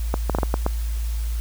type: clicks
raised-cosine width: 1 ms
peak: -7 dBFS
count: 7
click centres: 0.141 / 0.297 / 0.349 / 0.386 / 0.432 / 0.541 / 0.664 s
effects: added 56 Hz sine -22 dBFS peak until 1.4 s + white hiss -42 dBFS RMS until 1.4 s